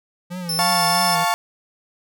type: tone with vibrato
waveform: square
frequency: 173.1 Hz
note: F3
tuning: 15 cents flat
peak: -28 dBFS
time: 0.3-1.25 s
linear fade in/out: 20 ms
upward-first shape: triangle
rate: 3.1 Hz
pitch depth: 120 cents each way
type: tone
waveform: sawtooth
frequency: 5310 Hz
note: E8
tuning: 12 cents sharp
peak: -19 dBFS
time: 0.49-1.15 s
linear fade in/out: 2 ms
type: chord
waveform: 35% pulse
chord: F augmented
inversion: none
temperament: equal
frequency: 698.5 / 880 / 1108.7 Hz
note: F5 / A5 / C#6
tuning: 0 / 0 / 0 cents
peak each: -20 / -20 / -21 dBFS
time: 0.59-1.34 s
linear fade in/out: 0 ms
effects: none